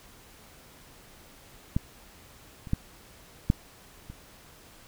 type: clicks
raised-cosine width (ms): 5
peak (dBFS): -12 / -29 / -12 / -8 / -28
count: 5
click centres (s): 1.765 / 2.672 / 2.734 / 3.501 / 4.1
effects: pink hiss -53 dBFS RMS until 4.87 s